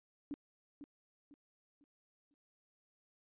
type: tone with echo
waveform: sine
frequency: 288.2 Hz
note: D4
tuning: 33 cents flat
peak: -38 dBFS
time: 0.31-0.34 s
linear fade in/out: 0 ms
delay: 500 ms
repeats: 4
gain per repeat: -9 dB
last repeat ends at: 2.34 s
effects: resampled to 8000 Hz